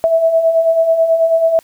sine beating tone pair, 648 / 657.2 Hz, E5 / E5, -30 / -5 cents, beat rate 9.2 Hz, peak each -18 / -10 dBFS, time 0.04-1.59 s, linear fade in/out 0 ms, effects white hiss -50 dBFS RMS until 1.63 s

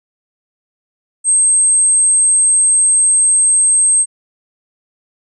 sine tone, 8372 Hz, C9, in tune, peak -8 dBFS, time 1.24-4.06 s, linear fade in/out 50 ms, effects none

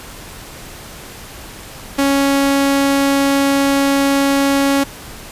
sawtooth tone, 277.2 Hz, C#4, in tune, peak -8 dBFS, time 1.98-4.84 s, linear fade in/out 10 ms, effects pink hiss -34 dBFS RMS until 5.31 s + resampled to 32000 Hz

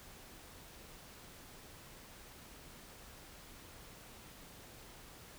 silence, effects pink hiss -55 dBFS RMS until 5.38 s

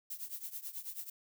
violet noise with tremolo, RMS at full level -40 dBFS, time 0.1-1.1 s, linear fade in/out 5 ms, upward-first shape triangle, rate 9.2 Hz, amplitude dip 90%, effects none

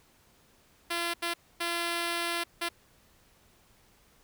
5% pulse tone bursts at uneven times, 341.7 Hz, F4, 38 cents flat, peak -18 dBFS, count 4, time 0.9-1.14 / 1.22-1.34 / 1.6-2.44 / 2.61-2.69 s, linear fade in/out 10 ms, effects pink hiss -63 dBFS RMS until 4.23 s

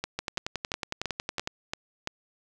two click trains, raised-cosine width 0.2 ms, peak -13 / -13 dBFS, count 15 / 7, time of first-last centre 0.19-1.474 / 0.04-2.074 s, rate 10.9 / 2.95 Hz, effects none

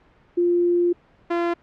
sine / sawtooth tone pair in turn, 349.2 / 342.8 Hz, F4 / F4, 0 / -32 cents, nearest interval unison, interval 32 cents, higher first, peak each -16 dBFS, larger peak neither, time 0.37-0.93 / 1.3-1.54 s, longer first, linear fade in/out 10 ms, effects pink hiss -56 dBFS RMS until 1.62 s + low-pass 2000 Hz 12 dB/octave

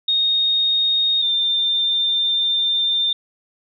sine tone pair in turn, 3716 / 3594 Hz, A#7 / A7, -6 / +36 cents, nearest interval minor second, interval 58 cents, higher first, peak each -15 / -16 dBFS, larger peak first, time 0.08-1.22 / 1.22-3.13 s, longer second, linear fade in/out 5 ms, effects none

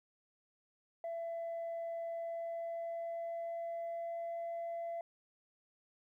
sine tone with pitch glide, 670 to 676.6 Hz, E5 to E5, +28 to +45 cents, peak -36 dBFS, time 1.04-5.01 s, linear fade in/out 2 ms, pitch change +17 cents, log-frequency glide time 2.09-4.4 s, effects tanh soft clip ceiling -36 dBFS + 13-bit

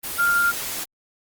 sine tone in noise, 1396.9 Hz, F6, in tune, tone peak -16 dBFS, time 0.18-0.52 s, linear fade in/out 20 ms, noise white, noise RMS -29 dBFS, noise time 0.03-0.85 s, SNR +10 dB, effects Opus 24 kbps

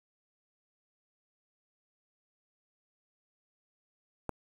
click, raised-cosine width 1 ms, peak -19 dBFS, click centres 4.293 s, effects 8-bit

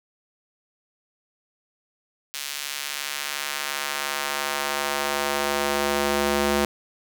square tone with high-pass filter sweep, 71.4 Hz, D2, 48 cents flat, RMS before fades -26 dBFS, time 2.34-6.65 s, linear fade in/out 0 ms, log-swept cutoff 3100 to 270 Hz, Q 0.72, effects none

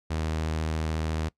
sawtooth tone with vibrato, 79 Hz, D#2, 27 cents sharp, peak -23 dBFS, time 0.1-1.29 s, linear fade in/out 10 ms, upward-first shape triangle, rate 14 Hz, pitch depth 20 cents each way, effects noise-tail reverb RT60 0.1 s tail -22 dB re dry + low-pass 8000 Hz 12 dB/octave

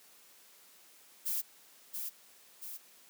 violet noise with echo, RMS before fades -34 dBFS, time 1.25-1.42 s, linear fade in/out 20 ms, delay 680 ms, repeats 2, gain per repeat -5 dB, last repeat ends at 2.78 s, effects white hiss -60 dBFS RMS until 3.09 s + high-pass 200 Hz 12 dB/octave

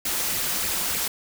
white noise with flanger, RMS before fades -26 dBFS, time 0.05-1.08 s, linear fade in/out 5 ms, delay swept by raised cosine 0.39 to 5.89 ms, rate 3.3 Hz, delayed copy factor +0.65, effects none

